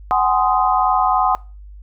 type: chord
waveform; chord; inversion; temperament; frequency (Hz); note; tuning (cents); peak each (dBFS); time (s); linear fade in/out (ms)
sine; Ab dominant seventh; third; just; 747.5 / 830.6 / 1038.3 / 1245.9; Gb5 / Ab5 / C6 / Eb6; +17 / 0 / -14 / +2; -17 / -20 / -19 / -20; 0.11-1.35; 0
effects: noise-tail reverb RT60 0.3 s tail -22 dB re dry + added 50 Hz sine -35 dBFS peak until 1.82 s